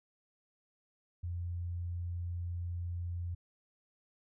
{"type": "tone", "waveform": "sine", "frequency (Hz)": 87.1, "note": "F2", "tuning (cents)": -4, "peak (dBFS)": -35, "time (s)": [1.23, 3.35], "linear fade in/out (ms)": 10, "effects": []}